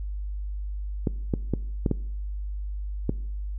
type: clicks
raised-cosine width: 3 ms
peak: -10 dBFS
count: 6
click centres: 1.072 / 1.338 / 1.537 / 1.862 / 1.913 / 3.094 s
effects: noise-tail reverb RT60 0.7 s tail -21 dB re dry + added 50 Hz sine -29 dBFS peak until 3.58 s